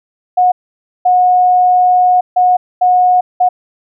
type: tone bursts at uneven times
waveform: sine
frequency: 727 Hz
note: F#5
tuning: 31 cents flat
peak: -6 dBFS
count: 5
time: 0.37-0.52 / 1.05-2.21 / 2.36-2.57 / 2.81-3.21 / 3.4-3.49 s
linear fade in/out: 10 ms
effects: none